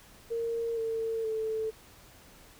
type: tone with pitch steps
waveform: sine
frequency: 462 / 450.9 / 440.1 Hz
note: A#4 / A4 / A4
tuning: -16 / +42 / 0 cents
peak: -29 dBFS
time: 0.3-1.71 s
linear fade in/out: 20 ms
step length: 470 ms
effects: pink hiss -55 dBFS RMS until 2.59 s

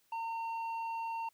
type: tone with low-pass filter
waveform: square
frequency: 912 Hz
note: A#5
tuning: 38 cents flat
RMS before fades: -38 dBFS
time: 0.12-1.29 s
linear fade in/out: 5 ms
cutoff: 1900 Hz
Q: 4.7
effects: white hiss -72 dBFS RMS until 1.33 s

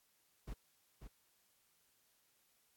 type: noise with echo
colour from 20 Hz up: brown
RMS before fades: -45 dBFS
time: 0.47-0.54 s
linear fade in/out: 10 ms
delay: 540 ms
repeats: 1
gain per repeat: -7 dB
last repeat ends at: 1.08 s
effects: white hiss -75 dBFS RMS until 2.76 s + AAC 64 kbps

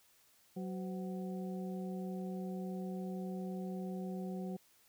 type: harmonic tone with a mistuned harmonic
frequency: 186.3 Hz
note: F#3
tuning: 12 cents sharp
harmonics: 1 / 2 / 3 / 4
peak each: -39 / -46 / -50 / -52 dBFS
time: 0.56-4.57 s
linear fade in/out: 10 ms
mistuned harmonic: 3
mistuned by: -140 cents
effects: white hiss -68 dBFS RMS until 4.88 s

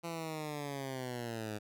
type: linear sweep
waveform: 10% pulse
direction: down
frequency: 170 to 103.9 Hz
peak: -30 dBFS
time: 0.03-1.59 s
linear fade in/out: 20 ms
effects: none

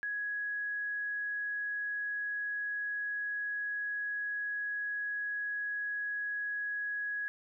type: tone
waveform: sine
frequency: 1669 Hz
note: G#6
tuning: 8 cents sharp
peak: -33 dBFS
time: 0.03-7.28 s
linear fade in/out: 0 ms
effects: none

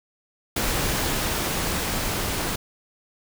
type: noise with level ramp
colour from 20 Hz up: pink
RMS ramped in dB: -24 to -27 dBFS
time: 0.56-2.56 s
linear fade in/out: 5 ms
effects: none

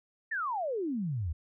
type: exponential sweep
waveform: sine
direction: down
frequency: 1864.7 to 72.7 Hz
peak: -30 dBFS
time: 0.31-1.33 s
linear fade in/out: 10 ms
effects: none

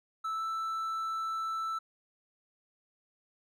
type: tone with pitch glide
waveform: triangle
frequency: 1313 to 1322.9 Hz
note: E6 to E6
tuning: -7 to +6 cents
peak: -30 dBFS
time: 0.24-1.79 s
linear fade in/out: 10 ms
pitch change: +13 cents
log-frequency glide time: 0.34-0.43 s
effects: none

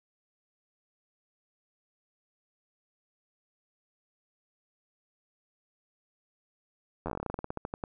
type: slowing click train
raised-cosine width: 1 ms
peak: -20 dBFS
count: 20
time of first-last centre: 7.06-7.838 s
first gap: 11 ms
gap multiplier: 1.13
effects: none

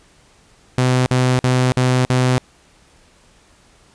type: tone bursts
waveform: sawtooth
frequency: 127.1 Hz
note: C3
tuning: 50 cents flat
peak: -9 dBFS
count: 5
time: 0.78-2.38 s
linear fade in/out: 0 ms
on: 280 ms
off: 50 ms
effects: pink hiss -52 dBFS RMS until 3.94 s + resampled to 22050 Hz

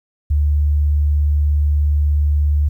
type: tone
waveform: sine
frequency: 73.6 Hz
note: D2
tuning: 4 cents sharp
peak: -12 dBFS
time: 0.3-2.69 s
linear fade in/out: 10 ms
effects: 9-bit

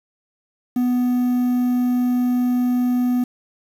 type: tone with quantisation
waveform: triangle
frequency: 247.5 Hz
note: B3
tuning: 4 cents sharp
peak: -14 dBFS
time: 0.76-3.24 s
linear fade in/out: 5 ms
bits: 7
effects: none

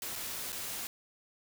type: noise with dropouts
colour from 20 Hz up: white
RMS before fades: -39 dBFS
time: 0.02-0.87 s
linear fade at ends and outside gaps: 1 ms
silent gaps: 0.156-0.159 / 0.521-0.527 s
effects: none

